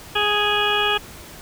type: harmonic tone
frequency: 415.3 Hz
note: G#4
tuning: in tune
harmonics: 1 / 2 / 3 / 4 / 6 / 7 / 8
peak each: -25 / -25 / -25 / -25 / -25 / -25 / -25 dBFS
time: 0.15-0.98 s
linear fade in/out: 10 ms
effects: pink hiss -40 dBFS RMS until 1.41 s